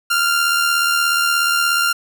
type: tone with amplitude modulation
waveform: sawtooth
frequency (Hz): 1393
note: F6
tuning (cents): -5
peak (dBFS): -9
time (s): 0.1-1.93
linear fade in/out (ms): 10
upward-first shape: sine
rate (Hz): 76.8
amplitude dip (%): 40
effects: 8-bit

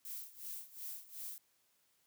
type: noise with tremolo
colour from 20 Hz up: violet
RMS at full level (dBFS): -44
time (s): 0.05-1.38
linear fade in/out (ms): 0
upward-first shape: sine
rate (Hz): 2.7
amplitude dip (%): 85
effects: white hiss -75 dBFS RMS until 2.06 s + high-pass 60 Hz 12 dB/octave

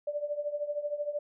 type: tone with tremolo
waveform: sine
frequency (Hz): 587.3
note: D5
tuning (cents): 0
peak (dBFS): -27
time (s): 0.07-1.19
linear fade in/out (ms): 5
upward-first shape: triangle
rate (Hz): 13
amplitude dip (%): 85
effects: none

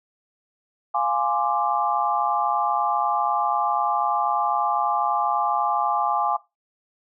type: chord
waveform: sine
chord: D half-diminished seventh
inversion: first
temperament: equal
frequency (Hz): 698.5 / 830.6 / 1046.5 / 1174.7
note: F5 / Ab5 / C6 / D6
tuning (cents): 0 / 0 / 0 / 0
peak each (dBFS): -27 / -23 / -28 / -25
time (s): 0.94-6.37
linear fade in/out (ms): 10
effects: noise-tail reverb RT60 0.2 s tail -17 dB re dry

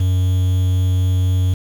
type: tone with quantisation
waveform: triangle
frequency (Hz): 92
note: F#2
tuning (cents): -9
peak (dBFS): -11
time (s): 0-1.54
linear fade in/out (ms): 5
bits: 6
effects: none

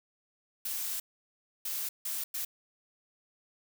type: noise bursts at uneven times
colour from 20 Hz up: blue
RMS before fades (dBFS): -35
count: 4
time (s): 0.65-1 / 1.65-1.89 / 2.05-2.24 / 2.34-2.45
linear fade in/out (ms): 5
effects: none

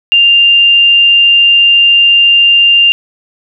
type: tone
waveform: sine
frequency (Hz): 2794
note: F7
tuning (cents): 0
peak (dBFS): -3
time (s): 0.12-2.92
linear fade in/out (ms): 0
effects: none

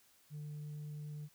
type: tone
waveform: sine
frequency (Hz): 149.2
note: D3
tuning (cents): +28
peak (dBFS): -40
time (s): 0.3-1.29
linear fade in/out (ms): 50
effects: tanh soft clip ceiling -41 dBFS + white hiss -68 dBFS RMS until 1.34 s

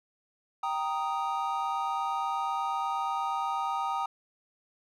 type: chord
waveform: triangle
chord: Eb major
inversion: first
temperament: equal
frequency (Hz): 784 / 932.3 / 1244.5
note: G5 / Bb5 / Eb6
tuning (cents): 0 / 0 / 0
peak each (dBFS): -31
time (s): 0.63-4.06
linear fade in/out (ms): 5
effects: none

